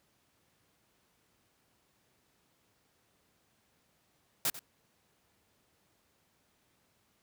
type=noise with echo; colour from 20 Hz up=white; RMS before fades=-30 dBFS; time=4.45-4.5 s; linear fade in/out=2 ms; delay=92 ms; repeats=1; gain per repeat=-15 dB; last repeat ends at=4.592 s; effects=pink hiss -72 dBFS RMS until 7.22 s + high-pass 80 Hz 12 dB/octave